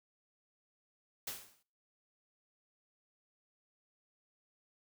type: noise with exponential decay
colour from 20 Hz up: white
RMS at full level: -38 dBFS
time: 1.27-1.63 s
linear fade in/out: 5 ms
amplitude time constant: 77 ms
effects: noise-tail reverb RT60 0.5 s tail -24 dB re dry